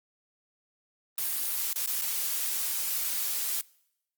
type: noise with dropouts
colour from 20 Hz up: blue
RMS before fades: -30 dBFS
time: 1.18-3.61 s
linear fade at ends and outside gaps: 1 ms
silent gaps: 1.729-1.759 / 1.861-1.875 / 2.013-2.019 s
effects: noise-tail reverb RT60 0.8 s tail -24 dB re dry + Opus 32 kbps